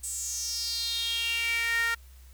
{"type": "tone with high-pass filter sweep", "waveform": "sawtooth", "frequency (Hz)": 463, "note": "A#4", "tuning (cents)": -12, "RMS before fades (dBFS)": -30, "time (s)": [0.03, 1.95], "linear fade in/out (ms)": 10, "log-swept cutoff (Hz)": [8300, 1600], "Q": 5.9, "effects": ["added 64 Hz sine -48 dBFS peak until 2.33 s", "white hiss -60 dBFS RMS until 2.33 s"]}